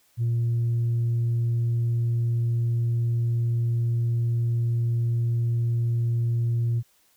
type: tone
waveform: sine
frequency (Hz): 117.4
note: A#2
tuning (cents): +13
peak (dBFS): -19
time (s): 0.17-6.83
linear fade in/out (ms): 50
effects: tanh soft clip ceiling -19 dBFS + white hiss -63 dBFS RMS until 7.16 s